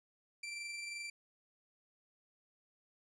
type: tone with amplitude modulation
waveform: sawtooth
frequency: 2349 Hz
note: D7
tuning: in tune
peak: -37 dBFS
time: 0.43-1.1 s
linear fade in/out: 5 ms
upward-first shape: sine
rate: 22.8 Hz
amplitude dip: 30%
effects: resampled to 22050 Hz